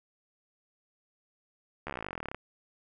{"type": "slowing click train", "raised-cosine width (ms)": 0.5, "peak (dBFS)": -21, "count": 24, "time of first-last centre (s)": [1.87, 2.346], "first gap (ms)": 13, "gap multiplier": 1.04, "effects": []}